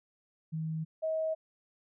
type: tone pair in turn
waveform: sine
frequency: 159.1 / 636.4 Hz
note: D#3 / D#5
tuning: +39 / +39 cents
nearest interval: 2 octaves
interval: 2400 cents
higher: second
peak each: -32 / -29 dBFS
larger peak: second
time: 0.52-0.85 / 1.02-1.35 s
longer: neither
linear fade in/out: 20 ms
effects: none